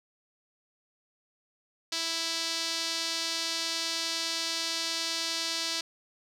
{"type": "tone with band-pass filter", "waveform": "sawtooth", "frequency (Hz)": 329.6, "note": "E4", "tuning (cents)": 0, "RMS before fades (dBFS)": -32, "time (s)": [1.92, 5.81], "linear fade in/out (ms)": 5, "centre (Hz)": 4700, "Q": 2.3, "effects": []}